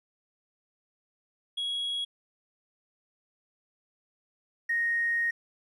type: tone pair in turn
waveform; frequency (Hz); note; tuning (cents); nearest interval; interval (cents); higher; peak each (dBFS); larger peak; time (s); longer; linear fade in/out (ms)
triangle; 3322 / 1864.4; G#7 / A#6; 0 / 0; minor seventh; 1000; first; -27 / -21; second; 1.57-2.05 / 4.69-5.31; second; 10
effects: tanh soft clip ceiling -23 dBFS + resampled to 32000 Hz